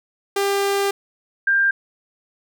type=tone pair in turn; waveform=sawtooth / sine; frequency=398.1 / 1592.4 Hz; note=G4 / G6; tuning=+27 / +27 cents; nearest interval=2 octaves; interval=2400 cents; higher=second; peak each=-14 / -14 dBFS; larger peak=neither; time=0.36-0.91 / 1.47-1.71 s; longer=first; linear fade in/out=5 ms; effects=none